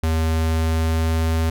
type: tone with pitch glide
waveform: square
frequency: 80.4 to 81.15 Hz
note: E2 to E2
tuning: -43 to -27 cents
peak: -18 dBFS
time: 0.03-1.5 s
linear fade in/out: 5 ms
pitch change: +16 cents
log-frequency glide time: 0.19-1.34 s
effects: none